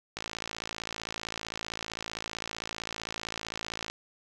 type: click train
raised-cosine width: 0.2 ms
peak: -17 dBFS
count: 208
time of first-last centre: 0.17-3.9 s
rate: 55.5 Hz
effects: none